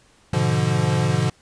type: chord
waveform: square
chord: G# diminished seventh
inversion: none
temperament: equal with one note detuned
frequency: 103.83 / 123.47 / 146.83 / 172.51 Hz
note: G#2 / B2 / D3 / F3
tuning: 0 / 0 / 0 / -21 cents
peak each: -26 / -23 / -23 / -25 dBFS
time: 0.33-1.3 s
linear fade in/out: 5 ms
effects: pink hiss -56 dBFS RMS until 1.41 s + resampled to 22050 Hz